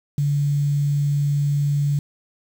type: tone with quantisation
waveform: sine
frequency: 143.8 Hz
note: D3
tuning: 36 cents flat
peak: -17 dBFS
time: 0.18-1.99 s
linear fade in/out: 2 ms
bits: 7
effects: none